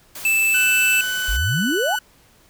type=noise; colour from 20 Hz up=white; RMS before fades=-34 dBFS; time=0.15-1.37 s; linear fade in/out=5 ms
type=tone; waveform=square; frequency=2637 Hz; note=E7; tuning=in tune; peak=-16 dBFS; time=0.25-1.01 s; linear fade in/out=2 ms
type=tone with pitch glide; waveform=30% pulse; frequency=1500 to 1488.8 Hz; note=F#6 to F#6; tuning=+23 to +10 cents; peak=-19 dBFS; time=0.54-1.99 s; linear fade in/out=5 ms; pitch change=-13 cents; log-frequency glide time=1.37-1.75 s
type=exponential sweep; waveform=sine; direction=up; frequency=43.65 to 910 Hz; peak=-19 dBFS; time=1.28-1.96 s; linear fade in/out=10 ms
effects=pink hiss -54 dBFS RMS until 2.49 s